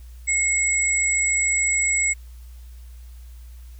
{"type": "tone pair together", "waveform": "sine", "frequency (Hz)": [2163, 7791], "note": ["C#7", "B8"], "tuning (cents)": [-43, -25], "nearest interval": "octave + minor seventh", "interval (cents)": 2218, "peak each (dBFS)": -21, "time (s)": [0.27, 2.14], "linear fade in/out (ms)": 20, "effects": ["added 60 Hz sine -38 dBFS peak until 3.79 s", "white hiss -57 dBFS RMS until 3.79 s"]}